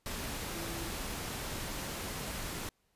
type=tone in noise; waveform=sine; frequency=335.1 Hz; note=E4; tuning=29 cents sharp; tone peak=-44 dBFS; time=0.55-0.89 s; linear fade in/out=0 ms; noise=pink; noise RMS=-39 dBFS; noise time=0.06-2.69 s; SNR=-8 dB; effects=pink hiss -75 dBFS RMS until 2.95 s + resampled to 32000 Hz